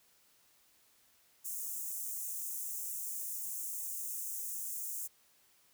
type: high-pass noise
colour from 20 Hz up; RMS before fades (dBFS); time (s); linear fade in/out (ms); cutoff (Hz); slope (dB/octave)
white; -40; 1.44-5.08; 20; 6400; 48
effects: white hiss -68 dBFS RMS until 5.73 s